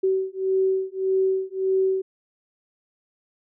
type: beating tone pair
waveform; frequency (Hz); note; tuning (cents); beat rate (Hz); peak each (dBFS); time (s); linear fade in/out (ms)
sine; 379.8 / 381.5; F#4 / G4; +45 / -47; 1.7; -23; 0.03-2.02; 10
effects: none